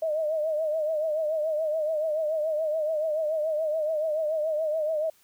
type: tone with vibrato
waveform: sine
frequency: 622.3 Hz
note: D#5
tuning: in tune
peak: -24 dBFS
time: 0.02-5.1 s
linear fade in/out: 5 ms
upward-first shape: triangle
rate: 7 Hz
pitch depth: 90 cents each way
effects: white hiss -62 dBFS RMS until 5.23 s